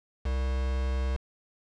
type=tone with quantisation; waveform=triangle; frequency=65.1 Hz; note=C2; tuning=8 cents flat; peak=-24 dBFS; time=0.25-1.17 s; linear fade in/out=10 ms; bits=6; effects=low-pass 5000 Hz 12 dB/octave